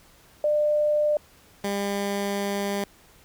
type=tone pair in turn; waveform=sine / 15% pulse; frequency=598 / 200.6 Hz; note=D5 / G3; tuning=+31 / +40 cents; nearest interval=octave + perfect fifth; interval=1891 cents; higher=first; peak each=-19 dBFS; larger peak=neither; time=0.44-1.17 / 1.64-2.84 s; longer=second; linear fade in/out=2 ms; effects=pink hiss -55 dBFS RMS until 3.24 s